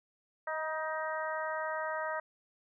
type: harmonic tone with a mistuned harmonic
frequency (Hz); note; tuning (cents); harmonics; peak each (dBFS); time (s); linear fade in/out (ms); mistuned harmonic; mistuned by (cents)
313.5; D#4; +13; 2 / 3 / 4 / 5 / 6; -37 / -39 / -40 / -41 / -42; 0.47-2.2; 5; 3; +20
effects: none